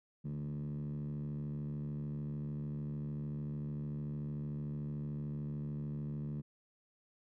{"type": "tone with band-pass filter", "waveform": "10% pulse", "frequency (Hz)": 73.42, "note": "D2", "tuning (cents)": 0, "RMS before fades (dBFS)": -40, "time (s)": [0.24, 6.42], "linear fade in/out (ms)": 20, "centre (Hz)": 170, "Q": 9, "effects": []}